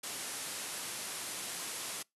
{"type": "low-pass noise", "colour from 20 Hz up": "white", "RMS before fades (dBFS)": -41, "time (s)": [0.03, 2.03], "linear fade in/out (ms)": 10, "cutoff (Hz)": 12000, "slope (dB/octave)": 96, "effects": ["noise-tail reverb RT60 0.2 s tail -26 dB re dry", "high-pass 150 Hz 12 dB/octave"]}